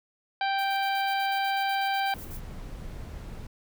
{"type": "harmonic tone", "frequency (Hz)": 784, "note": "G5", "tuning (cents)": 0, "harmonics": [1, 2, 3, 4, 5, 6], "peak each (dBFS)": [-26, -32, -36, -38, -40, -42], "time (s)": [0.41, 2.14], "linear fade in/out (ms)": 2}
{"type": "noise with tremolo", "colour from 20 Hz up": "violet", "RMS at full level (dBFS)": -44, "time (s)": [0.58, 2.4], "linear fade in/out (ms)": 10, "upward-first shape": "square", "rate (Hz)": 8.1, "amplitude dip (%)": 60}
{"type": "noise", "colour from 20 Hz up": "brown", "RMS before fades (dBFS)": -39, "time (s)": [2.14, 3.47], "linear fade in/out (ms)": 5}
{"effects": []}